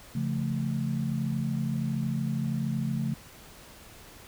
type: chord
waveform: sine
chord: Db augmented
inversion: none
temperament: equal with one note detuned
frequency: 138.59 / 171.52 / 220 Hz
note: Db3 / F3 / A3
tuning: 0 / -31 / 0 cents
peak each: -30 / -33 / -31 dBFS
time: 0.15-3.14 s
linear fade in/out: 5 ms
effects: pink hiss -50 dBFS RMS until 4.27 s